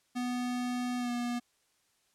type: tone with pitch glide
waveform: square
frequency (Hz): 246.9 to 241.4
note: B3 to B3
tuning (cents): 0 to -39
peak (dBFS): -32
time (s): 0.15-1.4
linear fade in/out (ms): 20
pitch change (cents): -39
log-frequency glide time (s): 0.98-1.11
effects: white hiss -72 dBFS RMS until 2.14 s + low-pass 10000 Hz 12 dB/octave